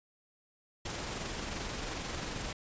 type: noise with amplitude modulation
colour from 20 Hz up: pink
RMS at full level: -37 dBFS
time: 0.85-2.53 s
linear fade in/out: 5 ms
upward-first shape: sine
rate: 22.6 Hz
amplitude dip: 30%
effects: resampled to 16000 Hz